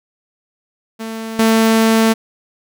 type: tone with level steps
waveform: sawtooth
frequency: 223.5 Hz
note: A3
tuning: 27 cents sharp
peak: -20 / -6 dBFS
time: 0.99-2.14 s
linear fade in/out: 20 ms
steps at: 1.39 s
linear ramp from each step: 2 ms
effects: none